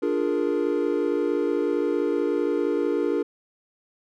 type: chord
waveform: triangle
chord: Bb dominant seventh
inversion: first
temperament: equal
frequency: 293.7 / 349.2 / 415.3 / 466.2 Hz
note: D4 / F4 / Ab4 / Bb4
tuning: 0 / 0 / 0 / 0 cents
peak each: -25 dBFS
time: 0.02-3.23 s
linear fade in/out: 10 ms
effects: none